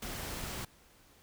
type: noise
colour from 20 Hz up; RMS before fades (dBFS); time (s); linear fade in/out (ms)
pink; -40; 0.02-0.65; 5
effects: pink hiss -62 dBFS RMS until 1.22 s